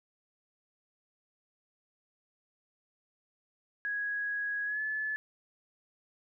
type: tone with pitch glide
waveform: sine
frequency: 1661.2 to 1726.7 Hz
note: G#6 to A6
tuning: 0 to -33 cents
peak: -31 dBFS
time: 3.85-5.16 s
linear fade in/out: 0 ms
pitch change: +67 cents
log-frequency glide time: 4.65-4.81 s
effects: none